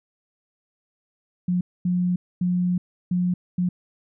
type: tone bursts at uneven times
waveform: sine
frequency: 179 Hz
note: F3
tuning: 43 cents sharp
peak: -19 dBFS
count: 5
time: 1.48-1.61 / 1.85-2.16 / 2.41-2.78 / 3.11-3.34 / 3.58-3.69 s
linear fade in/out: 5 ms
effects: none